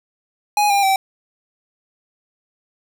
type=tone with pitch steps; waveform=square; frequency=830.6 / 801.4 / 773.2 Hz; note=G#5 / G5 / G5; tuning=0 / +38 / -24 cents; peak=-14 dBFS; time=0.57-0.96 s; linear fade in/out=2 ms; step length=130 ms; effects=none